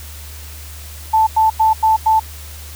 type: tone bursts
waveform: sine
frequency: 880 Hz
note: A5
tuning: in tune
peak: -9 dBFS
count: 5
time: 1.13-2.198 s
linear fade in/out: 10 ms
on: 140 ms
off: 92 ms
effects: added 75 Hz sine -32 dBFS peak until 2.75 s + white hiss -37 dBFS RMS until 2.75 s